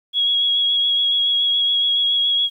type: tone with vibrato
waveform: sine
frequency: 3322 Hz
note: G#7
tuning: in tune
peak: -15 dBFS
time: 0.13-2.5 s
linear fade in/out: 50 ms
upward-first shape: sine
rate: 7.1 Hz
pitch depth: 17 cents each way
effects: 9-bit